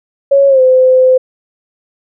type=tone with pitch glide; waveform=sine; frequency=554.4 to 514.3 Hz; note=C#5 to C5; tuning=0 to -30 cents; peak=-4 dBFS; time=0.31-1.18 s; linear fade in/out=10 ms; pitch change=-130 cents; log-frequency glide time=0.48-0.61 s; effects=none